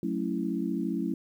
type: chord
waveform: sine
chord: F# minor seventh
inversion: none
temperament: equal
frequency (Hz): 185 / 220 / 277.2 / 329.6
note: F#3 / A3 / C#4 / E4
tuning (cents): 0 / 0 / 0 / 0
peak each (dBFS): -33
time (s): 0.03-1.14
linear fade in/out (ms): 2
effects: 10-bit